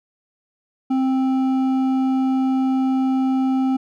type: tone with hard clipping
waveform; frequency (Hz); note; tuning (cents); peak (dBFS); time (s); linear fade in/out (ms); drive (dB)
triangle; 262.8; C4; +8; -18; 0.9-3.77; 10; 11
effects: none